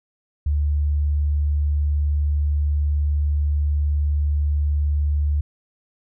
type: tone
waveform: sine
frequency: 73.42 Hz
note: D2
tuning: in tune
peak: -17 dBFS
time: 0.46-5.41 s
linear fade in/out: 5 ms
effects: none